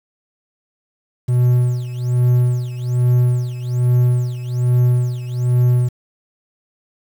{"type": "tone with tremolo", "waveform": "triangle", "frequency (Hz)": 123.47, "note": "B2", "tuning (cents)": 0, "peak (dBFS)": -8, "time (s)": [1.28, 5.89], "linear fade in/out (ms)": 10, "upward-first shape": "sine", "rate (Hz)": 1.2, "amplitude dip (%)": 80, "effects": ["7-bit"]}